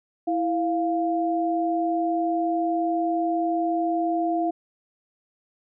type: tone pair together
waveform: sine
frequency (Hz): 329.6 / 698.4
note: E4 / F5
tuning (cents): 0 / 0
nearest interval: octave + minor second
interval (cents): 1300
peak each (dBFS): -24 / -24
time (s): 0.27-4.51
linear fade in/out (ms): 10
effects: none